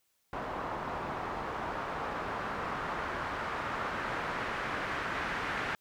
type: noise with low-pass filter sweep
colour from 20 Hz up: white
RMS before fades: -36 dBFS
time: 0.33-5.75 s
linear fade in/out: 0 ms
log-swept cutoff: 960 to 1700 Hz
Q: 1.5
effects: white hiss -75 dBFS RMS until 5.8 s